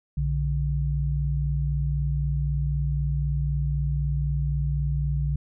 sine tone pair together, 60.69 / 144.6 Hz, B1 / D3, -30 / -27 cents, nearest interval octave + minor third, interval 1503 cents, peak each -25 dBFS, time 0.17-5.36 s, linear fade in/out 5 ms, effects none

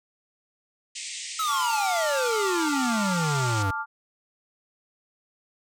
white band-pass noise, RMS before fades -36 dBFS, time 0.95-3.63 s, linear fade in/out 10 ms, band 1900 to 8700 Hz, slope 96 dB/octave
square exponential sweep, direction down, 1318.5 to 93.4 Hz, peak -25 dBFS, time 1.39-3.71 s, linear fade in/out 5 ms
sine chord, D minor, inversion second, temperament equal, 880 / 1174.7 / 1396.9 Hz, A5 / D6 / F6, 0 / 0 / 0 cents, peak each -32 / -34 / -30 dBFS, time 1.47-3.86 s, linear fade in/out 50 ms
effects none

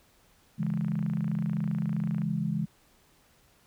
sine chord, C# minor, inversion none, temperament just, 138.59 / 166.31 / 207.9 Hz, C#3 / E3 / G#3, 0 / +16 / +2 cents, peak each -33 / -30 / -31 dBFS, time 0.58-2.66 s, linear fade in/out 20 ms
click train, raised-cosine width 0.5 ms, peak -31 dBFS, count 45, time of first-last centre 0.63-2.218 s, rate 27.7 Hz
effects pink hiss -63 dBFS RMS until 3.66 s

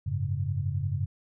sine chord, F# suspended second, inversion none, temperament equal, 92.5 / 103.83 / 138.59 Hz, F#2 / G#2 / C#3, 0 / 0 / 0 cents, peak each -31 dBFS, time 0.06-1.06 s, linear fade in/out 10 ms, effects none

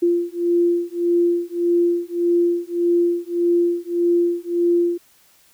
sine beating tone pair, 345.1 / 346.8 Hz, F4 / F4, -21 / -12 cents, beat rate 1.7 Hz, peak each -19 dBFS, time 0.02-4.98 s, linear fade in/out 10 ms, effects white hiss -55 dBFS RMS until 5.53 s

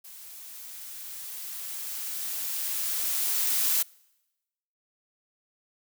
blue noise with level ramp, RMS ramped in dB -46 to -24 dBFS, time 0.04-3.83 s, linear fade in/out 10 ms, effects noise-tail reverb RT60 1.0 s tail -26 dB re dry

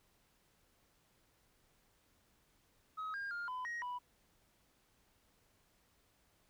sine tone with pitch steps, 1272 / 1611 / 1408 / 1008 / 1884 / 985 Hz, D#6 / G6 / F6 / B5 / A#6 / B5, +38 / +47 / +14 / +35 / +18 / -5 cents, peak -37 dBFS, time 2.97-3.99 s, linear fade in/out 20 ms, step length 170 ms, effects tanh soft clip ceiling -38 dBFS + pink hiss -73 dBFS RMS until 6.49 s

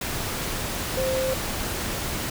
sine tone in noise, 523.3 Hz, C5, in tune, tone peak -23 dBFS, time 0.97-1.34 s, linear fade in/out 5 ms, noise pink, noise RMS -29 dBFS, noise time 0.01-2.3 s, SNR +3 dB, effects none

